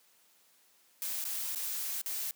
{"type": "noise with dropouts", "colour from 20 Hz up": "blue", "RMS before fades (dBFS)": -36, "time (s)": [1.02, 2.31], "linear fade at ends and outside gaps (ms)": 0, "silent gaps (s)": [[1.241, 1.252], [1.548, 1.558], [2.015, 2.06]], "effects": ["white hiss -66 dBFS RMS until 2.35 s", "high-pass 200 Hz 12 dB/octave"]}